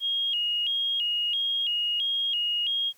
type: tone with vibrato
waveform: sine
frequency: 3059 Hz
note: G7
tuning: 43 cents flat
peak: -24 dBFS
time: 0-2.93 s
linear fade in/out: 50 ms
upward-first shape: square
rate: 1.5 Hz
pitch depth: 110 cents each way
effects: white hiss -61 dBFS RMS until 2.97 s